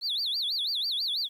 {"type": "tone with vibrato", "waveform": "sine", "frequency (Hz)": 3968, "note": "B7", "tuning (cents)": 7, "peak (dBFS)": -25, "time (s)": [0.01, 1.29], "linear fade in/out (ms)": 50, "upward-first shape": "sine", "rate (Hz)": 6.1, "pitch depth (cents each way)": 300, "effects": ["tanh soft clip ceiling -25 dBFS", "10-bit"]}